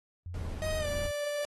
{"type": "tone with vibrato", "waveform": "sine", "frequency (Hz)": 83.8, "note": "E2", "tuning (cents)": 29, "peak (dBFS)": -37, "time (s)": [0.26, 1.11], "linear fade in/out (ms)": 0, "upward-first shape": "square", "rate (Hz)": 3, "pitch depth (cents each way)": 90}
{"type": "noise", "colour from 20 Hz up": "brown", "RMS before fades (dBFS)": -38, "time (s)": [0.34, 1.07], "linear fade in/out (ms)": 2}
{"type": "tone with pitch glide", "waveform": "45% pulse", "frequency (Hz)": [627, 585], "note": ["D#5", "D5"], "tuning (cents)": [13, -7], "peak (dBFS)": -32, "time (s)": [0.62, 1.45], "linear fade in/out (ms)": 0, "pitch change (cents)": -120, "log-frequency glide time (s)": [0.79, 0.87]}
{"effects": ["AAC 32 kbps"]}